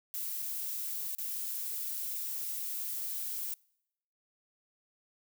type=noise with dropouts; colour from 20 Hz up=violet; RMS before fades=-37 dBFS; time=0.14-3.54 s; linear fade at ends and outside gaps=0 ms; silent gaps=0.42-0.424 / 1.15-1.184 s; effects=noise-tail reverb RT60 0.8 s tail -26 dB re dry